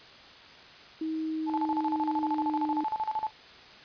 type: tone with pitch glide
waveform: sine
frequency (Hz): 317.5 to 305.8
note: D#4 to D#4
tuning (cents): +35 to -30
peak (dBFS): -29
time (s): 1.01-2.84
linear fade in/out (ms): 5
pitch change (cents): -65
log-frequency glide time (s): 1.13-2.64
type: tone with tremolo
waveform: sine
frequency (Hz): 869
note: A5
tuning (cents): -22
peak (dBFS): -26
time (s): 1.46-3.31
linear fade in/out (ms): 50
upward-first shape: square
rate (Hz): 13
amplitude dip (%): 80
effects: white hiss -50 dBFS RMS until 3.84 s + resampled to 11025 Hz